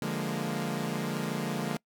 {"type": "chord", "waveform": "sawtooth", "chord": "Bb dominant seventh", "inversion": "first", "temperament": "equal", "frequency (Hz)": [146.83, 174.61, 207.7, 233.1], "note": ["D3", "F3", "Ab3", "Bb3"], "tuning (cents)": [0, 0, 0, 0], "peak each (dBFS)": -32, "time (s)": [0.02, 1.77], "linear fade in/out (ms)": 2, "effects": ["noise-tail reverb RT60 0.1 s tail -24 dB re dry"]}